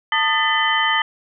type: tone cluster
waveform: sine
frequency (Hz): 893 / 1231 / 1775 / 2007 / 3072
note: A5 / D#6 / A6 / B6 / G7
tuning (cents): +25 / -19 / +15 / +27 / -36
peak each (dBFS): -22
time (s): 0.12-1.02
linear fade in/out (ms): 2
effects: none